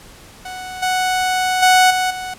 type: tone with level steps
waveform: sawtooth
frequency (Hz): 740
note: F#5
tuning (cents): 0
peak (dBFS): -24 / -12 / -5 / -12 / -21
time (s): 0.45-2.34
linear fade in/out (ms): 5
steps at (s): 0.82 / 1.62 / 1.9 / 2.1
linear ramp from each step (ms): 10
effects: pink hiss -42 dBFS RMS until 2.38 s + low-pass 12000 Hz 12 dB/octave